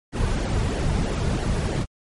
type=noise with flanger; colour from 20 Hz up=brown; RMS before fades=-23 dBFS; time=0.12-1.86 s; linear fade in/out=50 ms; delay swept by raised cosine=0.79 to 3.89 ms; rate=3.1 Hz; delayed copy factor=-0.6; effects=MP3 48 kbps